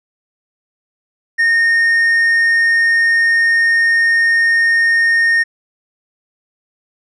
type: tone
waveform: triangle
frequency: 1840 Hz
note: A#6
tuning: 23 cents flat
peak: -8 dBFS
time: 1.38-5.44 s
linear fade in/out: 20 ms
effects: resampled to 22050 Hz